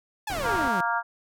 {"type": "exponential sweep", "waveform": "sawtooth", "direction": "down", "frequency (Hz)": [890, 167.5], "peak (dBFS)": -25, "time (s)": [0.27, 0.81], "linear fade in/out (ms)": 5}
{"type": "low-pass noise", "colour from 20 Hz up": "pink", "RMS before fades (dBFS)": -35, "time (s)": [0.3, 0.68], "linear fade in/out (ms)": 0, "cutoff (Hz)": 2100, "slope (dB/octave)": 12}
{"type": "harmonic tone", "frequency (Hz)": 233.1, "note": "A#3", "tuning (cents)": 0, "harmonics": [3, 4, 5, 6, 7], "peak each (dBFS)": [-31, -27, -32, -28, -33], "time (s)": [0.42, 1.03], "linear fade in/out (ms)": 50}
{"effects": []}